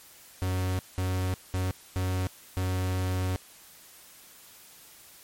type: tone bursts at uneven times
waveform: 45% pulse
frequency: 92.5 Hz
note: F#2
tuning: in tune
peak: -26 dBFS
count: 5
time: 0.42-0.79 / 0.98-1.34 / 1.54-1.71 / 1.96-2.27 / 2.57-3.36 s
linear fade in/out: 0 ms
effects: white hiss -52 dBFS RMS until 5.23 s + MP3 64 kbps